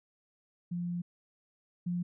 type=tone pair in turn; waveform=sine; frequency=174.61 / 176.03 Hz; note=F3 / F3; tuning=0 / +14 cents; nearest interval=unison; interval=14 cents; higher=second; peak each=-32 / -30 dBFS; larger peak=second; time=0.71-1.02 / 1.86-2.03 s; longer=first; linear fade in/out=10 ms; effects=none